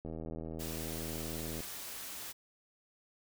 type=click train; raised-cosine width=2 ms; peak=-29 dBFS; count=126; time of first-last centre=0.05-1.605 s; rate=80.4 Hz
type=noise; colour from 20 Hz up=white; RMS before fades=-44 dBFS; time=0.59-2.33 s; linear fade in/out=20 ms
effects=none